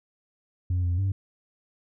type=tone with pitch steps; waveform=sine; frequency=89.7 / 87.8 / 96.9 Hz; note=F2 / F2 / G2; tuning=+47 / +10 / -20 cents; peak=-20 dBFS; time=0.7-1.12 s; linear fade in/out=5 ms; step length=140 ms; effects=tanh soft clip ceiling -21 dBFS